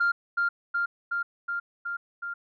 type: tone with echo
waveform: sine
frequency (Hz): 1396.9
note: F6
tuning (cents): 0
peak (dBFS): -19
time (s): 0-0.12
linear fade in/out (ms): 10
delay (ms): 370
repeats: 6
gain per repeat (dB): -2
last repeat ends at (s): 2.34
effects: tanh soft clip ceiling -18 dBFS